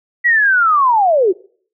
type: linear sweep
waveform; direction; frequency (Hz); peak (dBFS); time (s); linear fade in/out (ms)
sine; down; 1957 to 339.8; -9; 0.24-1.33; 20
effects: noise-tail reverb RT60 0.5 s tail -22 dB re dry